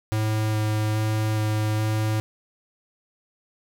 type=tone with vibrato; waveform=square; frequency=108 Hz; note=A2; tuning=32 cents flat; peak=-22 dBFS; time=0.12-2.2 s; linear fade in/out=0 ms; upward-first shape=square; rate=1.2 Hz; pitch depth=8 cents each way; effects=none